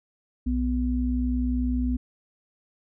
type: tone pair together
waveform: sine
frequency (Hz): 61.47 / 249.6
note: B1 / B3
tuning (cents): -7 / +19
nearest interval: 2 octaves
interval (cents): 2426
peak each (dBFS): -25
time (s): 0.46-1.97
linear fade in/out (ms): 10
effects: none